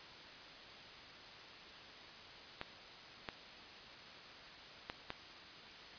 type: clicks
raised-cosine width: 0.3 ms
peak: -24 dBFS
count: 4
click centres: 2.614 / 3.288 / 4.899 / 5.104 s
effects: white hiss -53 dBFS RMS until 5.98 s + resampled to 11025 Hz